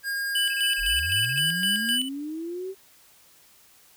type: tone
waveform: square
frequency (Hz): 1621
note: G#6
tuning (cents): -42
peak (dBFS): -27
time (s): 0.03-1.99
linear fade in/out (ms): 50
type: tone with tremolo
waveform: square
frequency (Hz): 2980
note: F#7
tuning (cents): +12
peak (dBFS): -23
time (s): 0.35-2.09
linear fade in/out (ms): 5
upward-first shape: square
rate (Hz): 3.9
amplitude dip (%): 70
type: tone bursts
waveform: sine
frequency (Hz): 2611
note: E7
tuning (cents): -17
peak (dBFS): -30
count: 14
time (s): 0.5-1.394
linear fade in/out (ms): 2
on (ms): 36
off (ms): 30
type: linear sweep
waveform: sine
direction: up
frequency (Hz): 30.87 to 390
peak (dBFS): -30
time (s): 0.77-2.75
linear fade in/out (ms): 50
effects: white hiss -56 dBFS RMS until 3.96 s